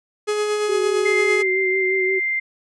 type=tone with tremolo; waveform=45% pulse; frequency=420 Hz; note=G#4; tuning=19 cents sharp; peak=-18 dBFS; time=0.27-1.43 s; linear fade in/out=20 ms; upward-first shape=sine; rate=8.8 Hz; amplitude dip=30%
type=tone with vibrato; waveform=sine; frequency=378.4 Hz; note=F#4; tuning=39 cents sharp; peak=-20 dBFS; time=0.68-2.2 s; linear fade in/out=20 ms; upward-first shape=sine; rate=5.7 Hz; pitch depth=30 cents each way
type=tone; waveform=sine; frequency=2093 Hz; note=C7; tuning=in tune; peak=-19 dBFS; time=1.05-2.4 s; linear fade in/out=10 ms
effects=resampled to 22050 Hz